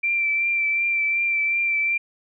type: tone with vibrato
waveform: sine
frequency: 2349 Hz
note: D7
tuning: in tune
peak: -19 dBFS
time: 0.03-1.98 s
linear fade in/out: 10 ms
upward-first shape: triangle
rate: 2.7 Hz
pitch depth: 27 cents each way
effects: none